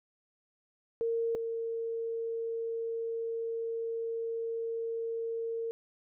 sine tone pair in turn, 460 / 457.4 Hz, A#4 / A#4, -23 / -33 cents, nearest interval unison, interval 10 cents, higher first, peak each -28 / -32 dBFS, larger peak first, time 1.01-1.35 / 1.35-5.71 s, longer second, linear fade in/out 0 ms, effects none

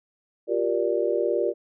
sine chord, G minor seventh, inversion third, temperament just, 352.8 / 392 / 470.4 / 588 Hz, F4 / G4 / Bb4 / D5, +18 / 0 / +16 / +2 cents, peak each -27 / -27 / -26 / -27 dBFS, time 0.47-1.54 s, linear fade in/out 50 ms, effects none

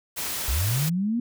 white noise, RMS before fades -30 dBFS, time 0.16-0.9 s, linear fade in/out 20 ms
sine linear sweep, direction up, 55 to 244.5 Hz, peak -22 dBFS, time 0.48-1.2 s, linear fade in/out 5 ms
effects none

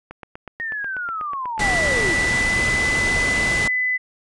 click train, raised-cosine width 0.5 ms, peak -20 dBFS, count 17, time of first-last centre 0.11-2.068 s, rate 8.17 Hz
sine linear sweep, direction down, 1870 to 308 Hz, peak -24 dBFS, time 0.6-2.14 s, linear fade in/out 0 ms
pink low-pass noise, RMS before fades -25 dBFS, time 1.59-3.68 s, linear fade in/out 5 ms, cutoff 10000 Hz, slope 48 dB/octave
sine tone with pitch glide, 1974 to 2006 Hz, B6 to B6, -1 to +26 cents, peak -18 dBFS, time 1.6-3.98 s, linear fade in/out 20 ms, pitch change +27 cents, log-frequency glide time 2.19-2.56 s
effects resampled to 24000 Hz

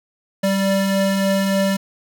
square tone pair together, 194.53 / 587 Hz, G3 / D5, -13 / -1 cents, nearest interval octave + perfect fifth, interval 1912 cents, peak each -18 / -22 dBFS, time 0.43-1.77 s, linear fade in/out 10 ms, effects none

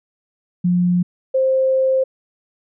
sine tone pair in turn, 177.7 / 526.1 Hz, F3 / C5, +30 / +9 cents, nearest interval octave + perfect fifth, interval 1879 cents, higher second, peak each -13 dBFS, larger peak neither, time 0.64-1.03 / 1.34-2.04 s, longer second, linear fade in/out 10 ms, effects none

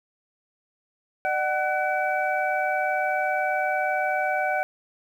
sine tone cluster, 603 / 751 / 1496 / 2295 Hz, D5 / F#5 / F#6 / D7, +46 / +26 / +19 / -40 cents, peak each -28 / -25 / -28 / -32 dBFS, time 1.25-4.63 s, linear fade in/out 0 ms, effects 9-bit

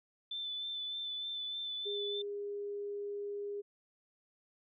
sine tone with vibrato, 3520 Hz, A7, in tune, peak -37 dBFS, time 0.31-2.22 s, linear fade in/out 5 ms, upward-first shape sine, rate 3.3 Hz, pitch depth 20 cents each way
sine tone, 407.4 Hz, G#4, 33 cents flat, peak -37 dBFS, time 1.85-3.62 s, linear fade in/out 20 ms
effects none

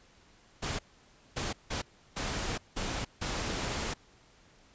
pink noise bursts at uneven times, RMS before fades -34 dBFS, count 6, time 0.62-0.79 / 1.36-1.53 / 1.7-1.82 / 2.16-2.58 / 2.76-3.05 / 3.21-3.94 s, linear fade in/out 10 ms, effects pink hiss -61 dBFS RMS until 4.74 s + resampled to 16000 Hz

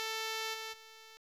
5% pulse tone with level steps, 442.8 Hz, A4, 11 cents sharp, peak -24 / -29 / -41 dBFS, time 0-1.17 s, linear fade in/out 0 ms, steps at 0.53 / 0.72 s, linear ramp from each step 20 ms, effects low-pass 11000 Hz 12 dB/octave + 11-bit

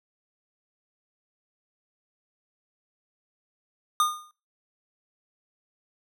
square tone with exponential decay, 1219 Hz, D#6, 36 cents flat, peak -18 dBFS, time 4-4.31 s, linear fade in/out 1 ms, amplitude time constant 67 ms, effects noise-tail reverb RT60 0.3 s tail -17 dB re dry

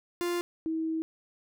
45% pulse / sine tone pair in turn, 349.2 / 321.6 Hz, F4 / E4, 0 / -43 cents, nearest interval minor second, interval 143 cents, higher first, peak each -28 dBFS, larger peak neither, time 0.21-0.41 / 0.66-1.02 s, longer second, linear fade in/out 0 ms, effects none

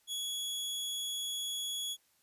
sawtooth tone, 3361 Hz, G#7, 20 cents sharp, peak -32 dBFS, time 0.07-1.97 s, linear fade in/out 50 ms, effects white hiss -71 dBFS RMS until 2.22 s + resampled to 32000 Hz

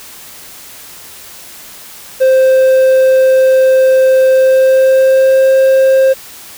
triangle tone with pitch glide, 523.3 to 530.6 Hz, C5 to C5, 0 to +24 cents, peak -3 dBFS, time 2.2-6.14 s, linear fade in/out 20 ms, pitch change +24 cents, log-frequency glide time 4.31-5.53 s, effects white hiss -33 dBFS RMS until 6.57 s

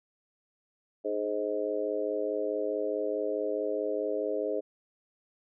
harmonic tone with a mistuned harmonic, 104.7 Hz, G#2, 15 cents sharp, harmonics 3 / 4 / 5 / 6, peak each -37 / -32 / -33 / -35 dBFS, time 1.04-4.61 s, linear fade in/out 20 ms, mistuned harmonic 3, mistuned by -38 cents, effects none

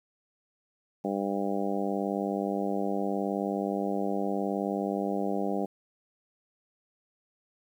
harmonic tone, 99.2 Hz, G2, 21 cents sharp, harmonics 2 / 3 / 4 / 5 / 6 / 7 / 8, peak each -32 / -34 / -35 / -36 / -37 / -37 / -38 dBFS, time 1.04-5.66 s, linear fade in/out 10 ms, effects 10-bit

